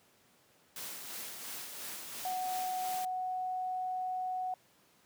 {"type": "noise with tremolo", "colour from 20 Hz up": "white", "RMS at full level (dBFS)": -42, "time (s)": [0.76, 3.05], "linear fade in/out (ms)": 2, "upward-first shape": "sine", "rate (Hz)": 2.9, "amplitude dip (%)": 35}
{"type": "tone", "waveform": "sine", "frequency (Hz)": 740, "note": "F#5", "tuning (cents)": 0, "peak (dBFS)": -33, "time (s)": [2.25, 4.54], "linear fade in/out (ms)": 2}
{"effects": ["pink hiss -66 dBFS RMS until 5.05 s", "high-pass 150 Hz 12 dB/octave"]}